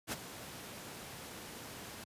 pink noise with ADSR envelope, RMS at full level -35 dBFS, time 0.07-2.04 s, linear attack 53 ms, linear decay 25 ms, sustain -12 dB, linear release 3 ms, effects high-pass 100 Hz 12 dB/octave + resampled to 32000 Hz

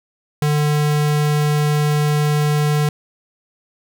square tone, 149 Hz, D3, 25 cents sharp, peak -15 dBFS, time 0.42-2.89 s, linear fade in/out 2 ms, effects none

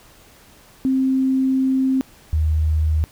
sine tone pair in turn, 263.6 / 77.94 Hz, C4 / D#2, +13 / +4 cents, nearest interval octave + major sixth, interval 2109 cents, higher first, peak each -15 dBFS, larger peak neither, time 0.85-2.01 / 2.33-3.04 s, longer first, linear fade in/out 0 ms, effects pink hiss -49 dBFS RMS until 3.11 s

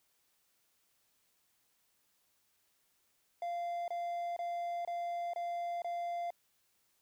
triangle tone bursts, 693 Hz, F5, 14 cents flat, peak -33 dBFS, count 6, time 3.42-6.305 s, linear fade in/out 2 ms, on 460 ms, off 25 ms, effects white hiss -75 dBFS RMS until 7.01 s

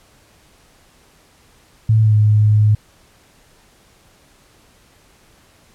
sine tone with pitch glide, 110 to 106.13 Hz, A2 to G#2, 0 to +38 cents, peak -9 dBFS, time 1.89-2.75 s, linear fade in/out 5 ms, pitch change -62 cents, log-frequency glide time 2.01-2.15 s, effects pink hiss -52 dBFS RMS until 5.74 s + low-pass 12000 Hz 12 dB/octave

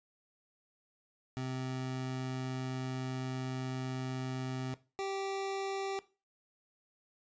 25% pulse tone pair in turn, 129.7 / 390.2 Hz, C3 / G4, -15 / -8 cents, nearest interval octave + perfect fifth, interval 1907 cents, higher second, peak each -32 / -31 dBFS, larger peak second, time 1.37-4.74 / 4.99-5.99 s, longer first, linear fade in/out 0 ms, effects noise-tail reverb RT60 0.3 s tail -17 dB re dry + resampled to 16000 Hz

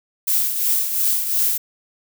violet noise with tremolo, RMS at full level -17 dBFS, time 0.27-1.58 s, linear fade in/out 10 ms, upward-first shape triangle, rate 2.8 Hz, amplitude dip 60%, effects none

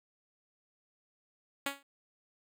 5% pulse tone with exponential decay, 278.8 Hz, C#4, 10 cents sharp, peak -18 dBFS, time 1.66-1.83 s, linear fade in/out 5 ms, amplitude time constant 36 ms, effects none

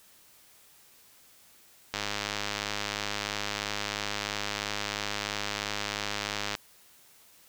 click train, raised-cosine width 0.2 ms, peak -13 dBFS, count 476, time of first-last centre 1.94-6.552 s, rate 103 Hz, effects white hiss -58 dBFS RMS until 7.48 s

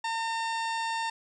harmonic tone with a mistuned harmonic, 908 Hz, A#5, 46 cents flat, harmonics 1 / 2 / 3 / 4 / 5 / 6 / 8 / 9, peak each -30 / -36 / -40 / -42 / -44 / -46 / -48 / -49 dBFS, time 0.04-1.1 s, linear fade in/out 5 ms, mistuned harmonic 8, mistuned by -55 cents, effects 11-bit

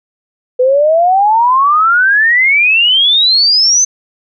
sine exponential sweep, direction up, 493.9 to 6250 Hz, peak -6 dBFS, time 0.59-3.85 s, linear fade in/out 10 ms, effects none

